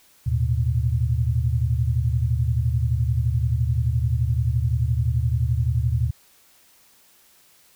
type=tone cluster; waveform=sine; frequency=77 / 111.6 / 123.2 Hz; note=D#2 / A2 / B2; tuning=-17 / +25 / -4 cents; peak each=-23 dBFS; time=0.26-6.11 s; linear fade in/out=10 ms; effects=white hiss -56 dBFS RMS until 7.75 s